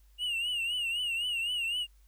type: tone with vibrato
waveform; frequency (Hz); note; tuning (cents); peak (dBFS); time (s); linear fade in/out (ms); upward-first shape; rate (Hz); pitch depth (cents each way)
triangle; 2834; F7; +25; -28; 0.18-1.87; 50; triangle; 3.9; 110
effects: added 50 Hz sine -57 dBFS peak until 2.07 s + white hiss -71 dBFS RMS until 2.07 s